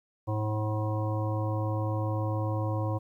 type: harmonic tone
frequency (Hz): 107.3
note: A2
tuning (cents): -43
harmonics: 1 / 3 / 5 / 7 / 9 / 10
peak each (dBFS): -28 / -36 / -36 / -41 / -40 / -42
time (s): 0.27-2.99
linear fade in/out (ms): 20
effects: 11-bit